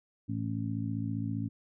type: harmonic tone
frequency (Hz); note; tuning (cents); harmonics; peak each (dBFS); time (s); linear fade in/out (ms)
55.1; A1; +3; 2 / 3 / 4 / 5; -34 / -40 / -37 / -37; 0.28-1.49; 20
effects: none